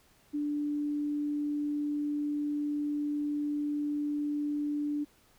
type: tone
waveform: sine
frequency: 293.7 Hz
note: D4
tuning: in tune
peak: -29 dBFS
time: 0.33-5.05 s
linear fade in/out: 20 ms
effects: pink hiss -64 dBFS RMS until 5.38 s